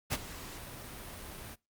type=noise with ADSR envelope; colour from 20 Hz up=pink; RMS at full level=-30 dBFS; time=0.1-1.56 s; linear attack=32 ms; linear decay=36 ms; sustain=-15 dB; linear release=29 ms; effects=noise-tail reverb RT60 0.2 s tail -21 dB re dry + Opus 48 kbps